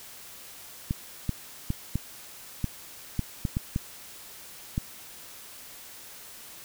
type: clicks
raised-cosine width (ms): 5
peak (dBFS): -14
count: 10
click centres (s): 0.909 / 1.293 / 1.704 / 1.956 / 2.643 / 3.193 / 3.452 / 3.569 / 3.761 / 4.779
effects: white hiss -46 dBFS RMS until 6.64 s